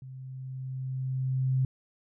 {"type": "tone with level ramp", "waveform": "sine", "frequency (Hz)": 130.81, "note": "C3", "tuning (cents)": 0, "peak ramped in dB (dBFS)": [-41, -22], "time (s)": [0.02, 1.65], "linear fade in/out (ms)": 2, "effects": []}